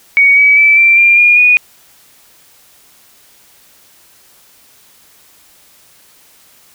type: tone with pitch steps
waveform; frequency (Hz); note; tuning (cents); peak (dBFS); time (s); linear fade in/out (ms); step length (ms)
sine; 2243 / 2278 / 2314 / 2350 / 2387 / 2425 / 2463; C#7 / C#7 / D7 / D7 / D7 / D#7 / D#7; +20 / +47 / -26 / +1 / +28 / -45 / -18; -4; 0.17-1.57; 0; 200
effects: white hiss -46 dBFS RMS until 6.74 s